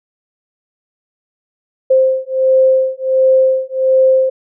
sine beating tone pair, 523.3 / 524.7 Hz, C5 / C5, 0 / +5 cents, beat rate 1.4 Hz, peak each -12 dBFS, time 1.9-4.3 s, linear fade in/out 10 ms, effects none

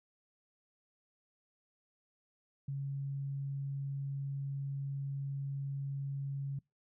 sine tone, 138.59 Hz, C#3, in tune, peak -35 dBFS, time 2.68-6.59 s, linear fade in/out 5 ms, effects noise-tail reverb RT60 0.2 s tail -25 dB re dry

